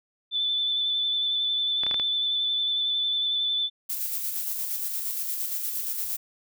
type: tone with vibrato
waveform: sine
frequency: 3510 Hz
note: A7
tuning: 5 cents flat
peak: -23 dBFS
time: 0.31-3.7 s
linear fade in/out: 50 ms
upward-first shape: square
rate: 11 Hz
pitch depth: 15 cents each way
type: clicks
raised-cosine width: 0.3 ms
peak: -17 dBFS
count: 5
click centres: 1.835 / 1.866 / 1.912 / 1.943 / 1.998 s
type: noise with tremolo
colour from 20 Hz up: violet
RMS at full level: -29 dBFS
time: 3.89-6.17 s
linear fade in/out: 10 ms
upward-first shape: square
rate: 8.6 Hz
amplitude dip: 30%
effects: none